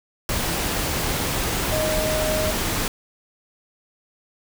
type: tone in noise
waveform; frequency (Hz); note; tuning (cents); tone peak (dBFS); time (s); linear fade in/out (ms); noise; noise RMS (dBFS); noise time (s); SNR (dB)
sine; 622; D#5; -1; -23; 1.72-2.51; 2; pink; -24; 0.29-2.88; -2
effects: none